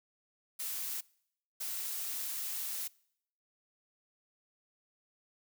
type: noise bursts at uneven times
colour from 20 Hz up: blue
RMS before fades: -38 dBFS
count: 2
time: 0.59-1.01 / 1.6-2.88 s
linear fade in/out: 10 ms
effects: noise-tail reverb RT60 0.7 s tail -24 dB re dry